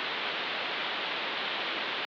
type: low-pass noise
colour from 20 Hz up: white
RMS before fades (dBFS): -33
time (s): 0-2.05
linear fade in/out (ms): 0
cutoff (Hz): 3800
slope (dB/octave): 48
effects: high-pass 300 Hz 12 dB/octave